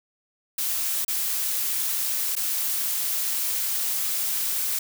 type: noise with dropouts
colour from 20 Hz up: blue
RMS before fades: -26 dBFS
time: 0.58-4.79 s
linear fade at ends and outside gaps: 5 ms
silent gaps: 1.048-1.08 / 2.354-2.364 s
effects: none